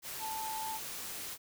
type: tone in noise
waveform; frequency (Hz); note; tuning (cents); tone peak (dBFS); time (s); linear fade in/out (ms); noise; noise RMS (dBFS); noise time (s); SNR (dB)
sine; 880; A5; 0; -37; 0.19-0.8; 50; white; -42; 0.02-1.38; +2
effects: none

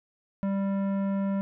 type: tone with tanh clipping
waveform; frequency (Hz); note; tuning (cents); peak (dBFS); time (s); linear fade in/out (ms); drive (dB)
sine; 196.5; G3; +4; -27; 0.43-1.41; 0; 14
effects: none

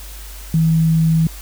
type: tone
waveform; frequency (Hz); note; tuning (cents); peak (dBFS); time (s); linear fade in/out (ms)
sine; 161.6; E3; -34; -11; 0.54-1.27; 2
effects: added 50 Hz sine -32 dBFS peak until 1.41 s + white hiss -38 dBFS RMS until 1.41 s

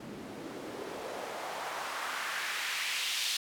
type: noise with band-pass filter sweep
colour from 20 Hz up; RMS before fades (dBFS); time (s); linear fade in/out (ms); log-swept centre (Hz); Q
white; -37; 0-3.37; 5; 200 to 3700; 1.5
effects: none

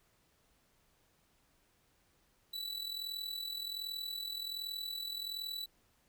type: tone with amplitude modulation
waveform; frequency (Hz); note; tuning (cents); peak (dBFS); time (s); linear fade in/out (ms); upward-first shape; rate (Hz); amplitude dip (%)
45% pulse; 3951; B7; 0; -36; 2.53-5.66; 10; sine; 41.3; 65
effects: pink hiss -72 dBFS RMS until 6.08 s

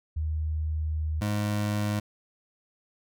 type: tone pair in turn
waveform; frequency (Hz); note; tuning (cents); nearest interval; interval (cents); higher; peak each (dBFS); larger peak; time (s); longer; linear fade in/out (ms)
sine / 25% pulse; 77.78 / 104.36; D#2 / G#2; 0 / +9; perfect fourth; 509; second; -26 / -22; second; 0.16-1.21 / 1.21-2; first; 10
effects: none

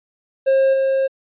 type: tone with level steps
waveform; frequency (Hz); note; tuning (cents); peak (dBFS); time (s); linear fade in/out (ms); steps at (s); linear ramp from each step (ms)
triangle; 536; C5; +42; -10 / -13; 0.46-1.08; 20; 0.73; 10
effects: resampled to 8000 Hz

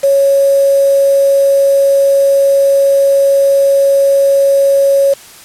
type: tone with quantisation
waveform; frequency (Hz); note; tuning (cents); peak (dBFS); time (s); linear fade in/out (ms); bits
sine; 553; C#5; -4; -6; 0.03-5.14; 10; 4
effects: white hiss -36 dBFS RMS until 5.44 s + low-pass 12000 Hz 12 dB/octave

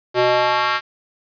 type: tone with high-pass filter sweep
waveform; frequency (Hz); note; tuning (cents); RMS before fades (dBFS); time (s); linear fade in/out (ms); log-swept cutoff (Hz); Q
square; 123.47; B2; 0; -17; 0.14-0.81; 50; 430 to 1400; 1.9
effects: resampled to 11025 Hz + 7-bit

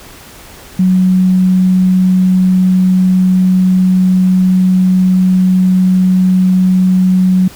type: tone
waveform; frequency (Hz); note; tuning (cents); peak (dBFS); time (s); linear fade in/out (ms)
sine; 185; F#3; 0; -6; 0.79-7.48; 5
effects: pink hiss -35 dBFS RMS until 7.55 s

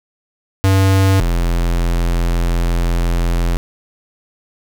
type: tone pair in turn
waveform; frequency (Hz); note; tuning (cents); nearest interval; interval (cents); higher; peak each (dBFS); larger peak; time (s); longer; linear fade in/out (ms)
square; 96.2 / 42.85; G2 / F1; -32 / -32; octave + major second; 1400; first; -10 / -14; first; 0.64-1.2 / 1.2-3.57; second; 0
effects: 8-bit

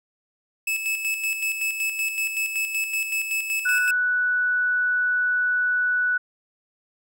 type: tone with tremolo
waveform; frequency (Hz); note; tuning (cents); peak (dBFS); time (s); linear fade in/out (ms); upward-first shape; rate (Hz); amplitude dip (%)
45% pulse; 2606; E7; -20; -22; 0.67-3.91; 5; square; 5.3; 50
type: tone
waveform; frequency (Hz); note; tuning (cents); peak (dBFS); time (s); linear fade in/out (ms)
sine; 1480; F#6; 0; -19; 3.65-6.18; 10
effects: none

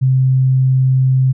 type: tone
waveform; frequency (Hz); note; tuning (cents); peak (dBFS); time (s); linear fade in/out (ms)
sine; 130.81; C3; 0; -9; 0.01-1.33; 20
effects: none

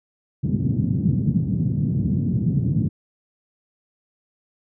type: band-pass noise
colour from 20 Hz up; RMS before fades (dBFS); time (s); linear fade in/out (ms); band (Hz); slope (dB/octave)
pink; -21; 0.43-2.89; 20; 110 to 220; 24
effects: none

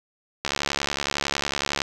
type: click train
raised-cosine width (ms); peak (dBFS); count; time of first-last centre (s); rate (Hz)
0.2; -6; 98; 0.45-1.818; 70.9
effects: none

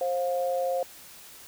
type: tone pair together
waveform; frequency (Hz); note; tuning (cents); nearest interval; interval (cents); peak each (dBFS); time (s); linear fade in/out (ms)
sine; 530.3 / 707; C5 / F5; +23 / +21; perfect fourth; 498; -26 / -30; 0.01-0.83; 2
effects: white hiss -48 dBFS RMS until 1.47 s

